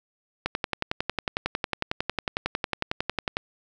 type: click train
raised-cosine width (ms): 0.3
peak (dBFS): -9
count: 33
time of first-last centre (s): 0.46-3.369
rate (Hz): 11
effects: none